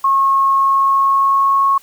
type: tone with pitch glide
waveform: sine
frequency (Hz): 1088 to 1097.5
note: C#6 to C#6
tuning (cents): -33 to -18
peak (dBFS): -10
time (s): 0.04-1.78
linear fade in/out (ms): 5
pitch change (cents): +15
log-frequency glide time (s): 0.52-1.56
effects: white hiss -47 dBFS RMS until 1.82 s